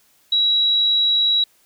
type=tone; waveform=sine; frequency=3883 Hz; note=B7; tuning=30 cents flat; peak=-14 dBFS; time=0.32-1.44 s; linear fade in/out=5 ms; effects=white hiss -58 dBFS RMS until 1.65 s